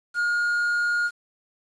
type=tone; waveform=triangle; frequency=1427 Hz; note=F6; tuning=37 cents sharp; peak=-19 dBFS; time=0.14-1.11 s; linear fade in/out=50 ms; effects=resampled to 22050 Hz + 8-bit